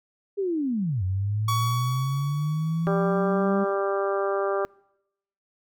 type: linear two-way sweep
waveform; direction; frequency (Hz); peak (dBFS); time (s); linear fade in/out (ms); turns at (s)
sine; down then up; 410 to 91.2 to 199.8; -23; 0.37-3.65; 20; 1.03
type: tone with exponential decay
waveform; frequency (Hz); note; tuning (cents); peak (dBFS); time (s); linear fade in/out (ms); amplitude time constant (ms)
45% pulse; 1126; C#6; +27; -23; 1.48-3.74; 5; 490
type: harmonic tone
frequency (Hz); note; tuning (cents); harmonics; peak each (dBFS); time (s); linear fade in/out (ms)
197.2; G3; +11; 2 / 3 / 4 / 5 / 6 / 7 / 8; -26 / -28 / -33 / -40 / -31 / -37 / -40; 2.87-4.65; 0
effects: noise-tail reverb RT60 0.8 s tail -25 dB re dry